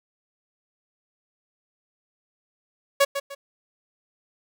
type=tone with echo; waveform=sawtooth; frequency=559 Hz; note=C#5; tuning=14 cents sharp; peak=-11 dBFS; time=3-3.05 s; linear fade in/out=10 ms; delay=150 ms; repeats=2; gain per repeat=-10 dB; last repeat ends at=3.35 s; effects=none